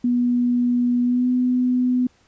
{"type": "tone with pitch glide", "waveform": "sine", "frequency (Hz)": [243.9, 250.2], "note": ["B3", "B3"], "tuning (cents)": [-21, 23], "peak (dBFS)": -16, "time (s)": [0.04, 2.07], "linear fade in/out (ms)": 5, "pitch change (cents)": 44, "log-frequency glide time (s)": [1.03, 1.28], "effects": ["pink hiss -59 dBFS RMS until 2.27 s", "resampled to 16000 Hz"]}